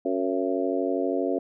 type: harmonic tone with a mistuned harmonic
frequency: 92.5 Hz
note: F#2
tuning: in tune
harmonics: 3 / 4 / 5 / 6 / 7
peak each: -28 / -29 / -30 / -31 / -31 dBFS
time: 0.05-1.39 s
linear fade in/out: 5 ms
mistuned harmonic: 7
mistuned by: +59 cents
effects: none